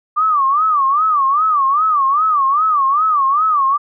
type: tone with vibrato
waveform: sine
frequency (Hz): 1176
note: D6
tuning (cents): +2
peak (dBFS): -11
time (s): 0.16-3.78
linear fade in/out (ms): 20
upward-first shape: sine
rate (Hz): 2.5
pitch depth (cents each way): 170
effects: none